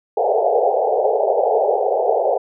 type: band-pass noise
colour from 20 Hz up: pink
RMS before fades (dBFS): -17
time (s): 0.17-2.38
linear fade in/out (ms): 5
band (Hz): 410 to 820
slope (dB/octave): 96
effects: none